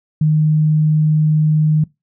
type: tone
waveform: sine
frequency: 154.1 Hz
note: D#3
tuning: 16 cents flat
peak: -10 dBFS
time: 0.21-1.84 s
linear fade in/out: 5 ms
effects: noise-tail reverb RT60 0.2 s tail -22 dB re dry